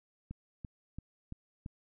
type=click train; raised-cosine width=5 ms; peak=-29 dBFS; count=5; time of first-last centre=0.31-1.661 s; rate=2.96 Hz; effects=none